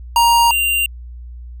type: tone pair in turn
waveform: square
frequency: 937 / 2780 Hz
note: A#5 / F7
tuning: +9 / -9 cents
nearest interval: octave + perfect fifth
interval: 1882 cents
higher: second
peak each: -10 / -15 dBFS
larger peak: first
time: 0.16-0.51 / 0.51-0.86 s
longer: neither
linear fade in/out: 2 ms
effects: added 60 Hz sine -30 dBFS peak until 1.6 s